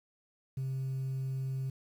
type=tone; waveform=sine; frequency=132.8 Hz; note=C3; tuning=26 cents sharp; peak=-30 dBFS; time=0.57-1.7 s; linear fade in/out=5 ms; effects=tanh soft clip ceiling -31 dBFS + 10-bit